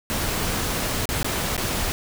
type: noise with dropouts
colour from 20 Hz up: pink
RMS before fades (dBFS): -25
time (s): 0.1-1.92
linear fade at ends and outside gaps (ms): 0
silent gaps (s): 1.055-1.09 / 1.229-1.245 / 1.566-1.578
effects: none